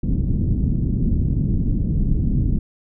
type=low-pass noise; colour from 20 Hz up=pink; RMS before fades=-19 dBFS; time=0.03-2.59 s; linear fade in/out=5 ms; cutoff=250 Hz; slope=24 dB/octave; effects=none